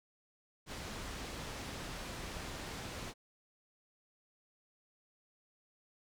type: low-pass noise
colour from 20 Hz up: pink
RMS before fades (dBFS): -44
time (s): 0.66-3.14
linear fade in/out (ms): 50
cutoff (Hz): 7300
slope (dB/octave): 12
effects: none